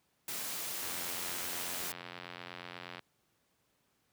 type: noise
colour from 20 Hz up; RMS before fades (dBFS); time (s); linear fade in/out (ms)
white; -39; 0.28-1.92; 2
type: click train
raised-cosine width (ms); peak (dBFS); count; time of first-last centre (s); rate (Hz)
0.3; -27; 192; 0.83-2.993; 88.3
effects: pink hiss -75 dBFS RMS until 4.12 s + high-pass 100 Hz 12 dB/octave

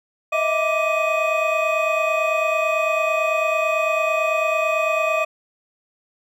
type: tone cluster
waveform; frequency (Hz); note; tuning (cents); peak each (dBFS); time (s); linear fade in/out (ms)
triangle; 630 / 659 / 1171 / 2506; D#5 / E5 / D6 / D#7; +21 / -1 / -5 / +12; -20 / -23 / -22 / -22; 0.32-5.25; 10
effects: none

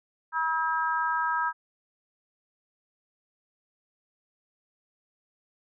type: harmonic tone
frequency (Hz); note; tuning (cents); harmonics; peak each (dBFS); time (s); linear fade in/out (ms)
321.6; E4; -43; 3 / 4 / 5; -28 / -29 / -30; 0.32-1.53; 50
effects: none

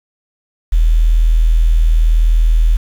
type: tone with quantisation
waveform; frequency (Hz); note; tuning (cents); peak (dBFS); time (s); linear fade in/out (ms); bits
sine; 40.45; E1; -32; -7; 0.72-2.77; 10; 6
effects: none

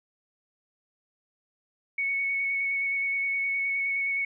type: tone with vibrato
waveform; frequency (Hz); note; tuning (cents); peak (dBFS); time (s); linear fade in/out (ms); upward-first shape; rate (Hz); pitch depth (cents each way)
sine; 2217; C#7; 0; -25; 1.98-4.25; 5; square; 9.6; 10
effects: none

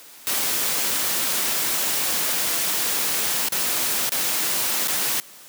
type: noise with dropouts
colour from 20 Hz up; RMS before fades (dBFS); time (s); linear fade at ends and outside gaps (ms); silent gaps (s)
white; -23; 0.27-5.2; 0; 3.486-3.522 / 4.093-4.12 / 4.874-4.882
effects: white hiss -45 dBFS RMS until 5.48 s + high-pass 150 Hz 12 dB/octave

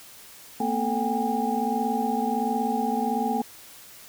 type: tone cluster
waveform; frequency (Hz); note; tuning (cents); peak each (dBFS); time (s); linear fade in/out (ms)
sine; 227.8 / 249.2 / 440.9 / 759 / 815; A#3 / B3 / A4 / F#5 / G#5; -40 / +16 / +4 / +44 / -33; -28 / -30 / -32 / -32 / -27; 0.6-3.42; 5
effects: white hiss -47 dBFS RMS until 4.08 s

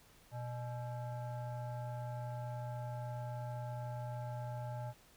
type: tone with frequency modulation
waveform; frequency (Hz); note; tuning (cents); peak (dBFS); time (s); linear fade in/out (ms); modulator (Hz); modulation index
sine; 121.7; B2; -25; -39; 0.31-4.94; 50; 731; 0.76
effects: pink hiss -64 dBFS RMS until 5.16 s

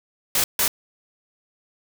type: noise bursts at uneven times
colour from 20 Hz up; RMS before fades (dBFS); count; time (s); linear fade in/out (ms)
white; -20; 2; 0.35-0.44 / 0.59-0.68; 2
effects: none

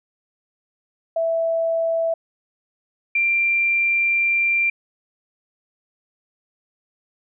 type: tone pair in turn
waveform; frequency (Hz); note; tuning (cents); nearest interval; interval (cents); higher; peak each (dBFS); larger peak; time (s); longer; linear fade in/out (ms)
sine; 659.3 / 2370; E5 / D7; 0 / +15; octave + minor seventh; 2215; second; -18 / -16; second; 1.16-2.14 / 3.15-4.7; second; 5
effects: none

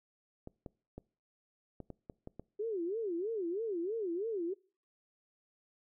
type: clicks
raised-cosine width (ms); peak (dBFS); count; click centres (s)
2; -31; 8; 0.474 / 0.662 / 0.98 / 1.803 / 1.903 / 2.098 / 2.274 / 2.396
type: tone with vibrato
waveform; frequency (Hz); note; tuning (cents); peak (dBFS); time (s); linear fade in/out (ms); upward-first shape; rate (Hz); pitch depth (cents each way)
sine; 392; G4; 0; -33; 2.59-4.54; 10; sine; 3.1; 280
effects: noise-tail reverb RT60 0.4 s tail -24 dB re dry

